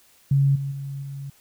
sine tone with level steps, 138.59 Hz, C#3, in tune, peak -15 / -25 / -29 / -31 dBFS, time 0.31-1.3 s, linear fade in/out 5 ms, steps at 0.55 / 0.71 / 1.02 s, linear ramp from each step 10 ms, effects white hiss -57 dBFS RMS until 1.4 s

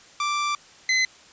sawtooth tone pair in turn, 1174.7 / 2040 Hz, D6 / C7, 0 / -44 cents, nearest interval minor seventh, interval 956 cents, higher second, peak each -19 / -15 dBFS, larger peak second, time 0.2-0.55 / 0.89-1.05 s, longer first, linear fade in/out 2 ms, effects white hiss -50 dBFS RMS until 1.32 s + resampled to 16000 Hz

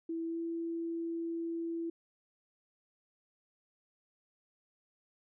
sine tone with pitch glide, 329.6 to 333.4 Hz, E4 to E4, 0 to +20 cents, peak -34 dBFS, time 0.09-1.9 s, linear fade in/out 5 ms, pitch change +20 cents, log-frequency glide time 0.26-0.39 s, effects none

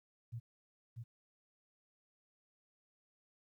sine tone with echo, 116.54 Hz, A#2, in tune, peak -40 dBFS, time 0.32-0.4 s, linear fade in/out 20 ms, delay 640 ms, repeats 1, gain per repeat -3 dB, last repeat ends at 1.04 s, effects 13-bit

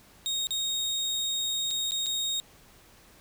30% pulse tone with dropouts, 3729 Hz, A#7, in tune, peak -25 dBFS, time 0.26-2.4 s, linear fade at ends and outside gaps 0 ms, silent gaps 0.47-0.507 / 1.707-1.711 / 1.909-1.919 / 2.061-2.066 s, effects pink hiss -56 dBFS RMS until 3.2 s

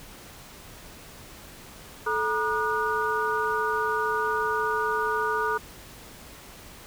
sine tone cluster, 435.8 / 950 / 1211 / 1458 Hz, A4 / A#5 / D#6 / F#6, -17 / +33 / -47 / -26 cents, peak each -29 dBFS, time 2.06-5.58 s, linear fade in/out 10 ms, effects pink hiss -46 dBFS RMS until 6.86 s

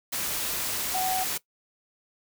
sine tone in noise, 749 Hz, F#5, 21 cents sharp, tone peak -26 dBFS, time 0.94-1.24 s, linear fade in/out 10 ms, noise white, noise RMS -30 dBFS, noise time 0.12-1.38 s, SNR +1 dB, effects noise-tail reverb RT60 0.1 s tail -19 dB re dry

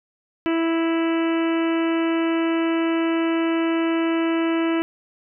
harmonic tone, 329.6 Hz, E4, in tune, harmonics 1 / 2 / 3 / 4 / 5 / 6 / 7 / 8 / 9, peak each -19 / -30 / -33 / -33 / -36 / -37 / -37 / -37 / -38 dBFS, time 0.46-4.82 s, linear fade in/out 0 ms, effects none

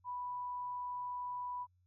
sine tone, 987 Hz, B5, 1 cent flat, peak -38 dBFS, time 0.04-1.67 s, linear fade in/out 50 ms, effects added 90 Hz sine -69 dBFS peak until 1.86 s

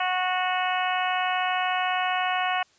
harmonic tone, 367.2 Hz, F#4, 13 cents flat, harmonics 2 / 3 / 4 / 5 / 6 / 7 / 8, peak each -26 / -30 / -32 / -33 / -35 / -33 / -34 dBFS, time 0-2.63 s, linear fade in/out 5 ms, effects white hiss -61 dBFS RMS until 2.78 s + resampled to 16000 Hz

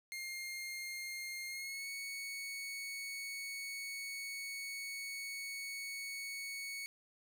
sawtooth tone with pitch glide, 2122 to 2221 Hz, C7 to C#7, +24 to +3 cents, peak -38 dBFS, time 0.12-6.86 s, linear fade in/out 0 ms, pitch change +79 cents, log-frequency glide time 1.48-1.88 s, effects none

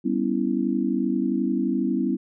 sine chord, C# half-diminished seventh, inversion second, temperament equal with one note detuned, 196 / 246.9 / 278.9 / 329.6 Hz, G3 / B3 / C#4 / E4, 0 / 0 / +11 / 0 cents, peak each -27 / -25 / -27 / -27 dBFS, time 0.04-2.17 s, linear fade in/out 20 ms, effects none

